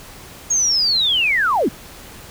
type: linear sweep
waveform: sine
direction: down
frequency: 6645 to 177.2 Hz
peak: -14 dBFS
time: 0.5-1.69 s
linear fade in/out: 10 ms
effects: pink hiss -39 dBFS RMS until 2.3 s